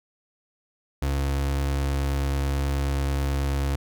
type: tone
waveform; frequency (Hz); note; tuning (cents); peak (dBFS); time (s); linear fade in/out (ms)
35% pulse; 69.3; C#2; 0; -21; 1.02-3.76; 5
effects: none